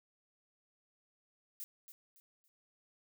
violet noise with echo, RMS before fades -44 dBFS, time 1.6-1.64 s, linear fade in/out 0 ms, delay 280 ms, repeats 3, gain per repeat -10 dB, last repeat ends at 2.48 s, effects none

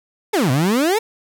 30% pulse exponential two-way sweep, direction down then up, 466.2 to 121.8 to 466.2 Hz, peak -12 dBFS, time 0.33-0.99 s, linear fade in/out 10 ms, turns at 0.51 s, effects none

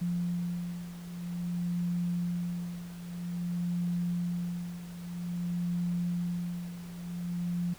sine beating tone pair, 174.61 / 175.12 Hz, F3 / F3, 0 / +5 cents, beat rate 0.51 Hz, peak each -32 / -36 dBFS, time 0.01-7.74 s, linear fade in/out 10 ms, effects pink hiss -53 dBFS RMS until 7.78 s

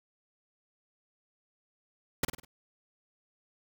pink noise with echo, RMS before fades -26 dBFS, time 2.23-2.25 s, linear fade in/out 5 ms, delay 50 ms, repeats 4, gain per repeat -7 dB, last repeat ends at 2.45 s, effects none

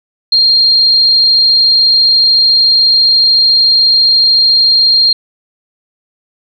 sine tone, 4209 Hz, C8, 9 cents sharp, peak -5 dBFS, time 0.32-5.13 s, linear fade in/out 5 ms, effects none

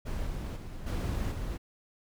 brown noise with level steps, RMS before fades -34 / -36 / -41 / -31 / -35 dBFS, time 0.05-1.58 s, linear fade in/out 20 ms, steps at 0.26 / 0.56 / 0.86 / 1.31 s, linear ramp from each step 10 ms, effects none

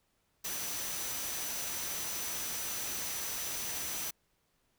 sine tone in noise, 5970 Hz, F#8, 15 cents sharp, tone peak -42 dBFS, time 0.44-4.11 s, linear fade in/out 10 ms, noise white, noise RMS -38 dBFS, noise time 0.44-4.11 s, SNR -7 dB, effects pink hiss -75 dBFS RMS until 4.78 s

